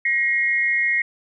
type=tone pair together; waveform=sine; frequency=1893 / 2147 Hz; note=A#6 / C7; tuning=+26 / +44 cents; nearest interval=major second; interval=218 cents; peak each=-20 dBFS; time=0.05-1.02 s; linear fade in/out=5 ms; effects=none